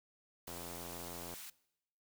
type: high-pass noise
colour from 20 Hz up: white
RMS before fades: -49 dBFS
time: 0.47-1.5 s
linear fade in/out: 5 ms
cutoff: 1100 Hz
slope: 12 dB/octave
type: click train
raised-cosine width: 1 ms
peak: -34 dBFS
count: 75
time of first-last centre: 0.48-1.338 s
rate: 86.2 Hz
effects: noise-tail reverb RT60 0.8 s tail -21 dB re dry